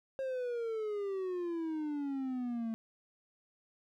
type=exponential sweep; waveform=triangle; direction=down; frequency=539 to 222 Hz; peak=-32 dBFS; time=0.19-2.74 s; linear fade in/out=0 ms; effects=none